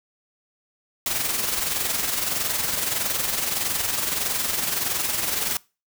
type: noise with amplitude modulation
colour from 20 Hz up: white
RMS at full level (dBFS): -23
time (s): 1.06-5.57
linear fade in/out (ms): 2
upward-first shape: sine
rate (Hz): 21.6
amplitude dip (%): 50
effects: noise-tail reverb RT60 0.3 s tail -23 dB re dry